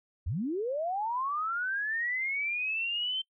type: linear sweep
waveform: sine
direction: up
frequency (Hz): 62.4 to 3116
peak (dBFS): -29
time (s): 0.26-3.22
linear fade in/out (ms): 10
effects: noise-tail reverb RT60 0.1 s tail -24 dB re dry